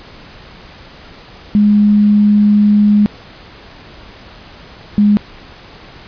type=tone pair in turn; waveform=sine; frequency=207.7 / 206.9 Hz; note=G#3 / G#3; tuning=0 / -6 cents; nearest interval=unison; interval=6 cents; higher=first; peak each=-6 dBFS; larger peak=neither; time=1.55-3.06 / 4.98-5.17 s; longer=first; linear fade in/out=0 ms; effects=pink hiss -37 dBFS RMS until 6.07 s + resampled to 11025 Hz